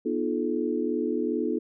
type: tone cluster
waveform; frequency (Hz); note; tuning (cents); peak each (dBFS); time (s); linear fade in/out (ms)
sine; 244.1 / 304.6 / 347.2 / 431.4; B3 / D#4 / F4 / A4; -20 / -37 / -10 / -34; -30; 0.05-1.59; 10
effects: none